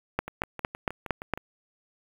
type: two click trains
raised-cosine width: 0.5 ms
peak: -10 / -21 dBFS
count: 6 / 8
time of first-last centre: 0.19-1.337 / 0.28-1.375 s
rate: 4.36 / 6.39 Hz
effects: 7-bit